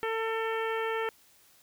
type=harmonic tone; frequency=448 Hz; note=A4; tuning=31 cents sharp; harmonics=1 / 2 / 3 / 4 / 5 / 6 / 7; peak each=-31 / -36 / -37 / -38 / -41 / -45 / -46 dBFS; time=0.03-1.09 s; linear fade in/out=0 ms; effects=white hiss -61 dBFS RMS until 1.62 s